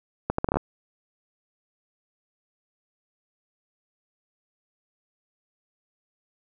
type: accelerating click train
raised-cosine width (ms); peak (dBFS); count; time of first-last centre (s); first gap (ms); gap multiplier
1; -9; 8; 0.3-0.57; 84; 0.72
effects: none